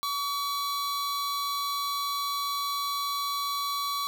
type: tone pair together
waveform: 45% pulse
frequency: 1135 / 4037 Hz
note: C#6 / B7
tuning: +41 / +37 cents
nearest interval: octave + minor seventh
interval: 2196 cents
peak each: -29 / -34 dBFS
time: 0.03-4.07 s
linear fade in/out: 0 ms
effects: none